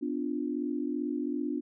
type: chord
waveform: sine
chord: B diminished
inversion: none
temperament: equal with one note detuned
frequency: 251 / 293.7 / 349.2 Hz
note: B3 / D4 / F4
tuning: +28 / 0 / 0 cents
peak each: -34 / -32 / -37 dBFS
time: 0.01-1.61 s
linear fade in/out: 20 ms
effects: none